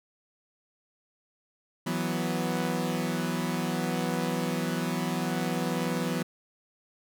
sawtooth chord, E suspended second, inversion none, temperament equal, 164.81 / 185 / 246.9 Hz, E3 / F#3 / B3, 0 / 0 / 0 cents, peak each -28 dBFS, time 1.86-6.23 s, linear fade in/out 10 ms, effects none

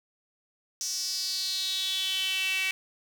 sawtooth tone with high-pass filter sweep, 379.7 Hz, F#4, 45 cents sharp, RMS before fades -30 dBFS, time 0.81-2.71 s, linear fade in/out 0 ms, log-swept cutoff 5800 to 2400 Hz, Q 6.2, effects none

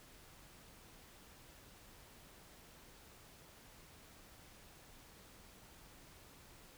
silence, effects pink hiss -60 dBFS RMS until 6.77 s

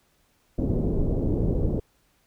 pink low-pass noise, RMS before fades -24 dBFS, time 0.58-1.8 s, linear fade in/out 5 ms, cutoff 470 Hz, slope 24 dB/octave, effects pink hiss -66 dBFS RMS until 2.26 s

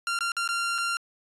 sawtooth tone with dropouts, 1384 Hz, F6, 16 cents flat, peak -22 dBFS, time 0.07-0.97 s, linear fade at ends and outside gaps 1 ms, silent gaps 0.189-0.207 / 0.319-0.367 / 0.477-0.489 / 0.781-0.784 s, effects resampled to 24000 Hz

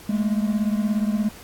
triangle beating tone pair, 207.7 / 224.7 Hz, G#3 / A3, 0 / +37 cents, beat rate 17 Hz, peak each -19 / -23 dBFS, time 0.09-1.29 s, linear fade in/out 5 ms, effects pink hiss -44 dBFS RMS until 1.43 s + AAC 64 kbps

